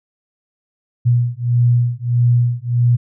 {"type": "beating tone pair", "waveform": "sine", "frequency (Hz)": [120, 121.6], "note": ["B2", "B2"], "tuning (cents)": [-49, -26], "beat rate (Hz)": 1.6, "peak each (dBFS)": -15, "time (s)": [1.05, 2.97], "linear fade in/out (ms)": 20, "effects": []}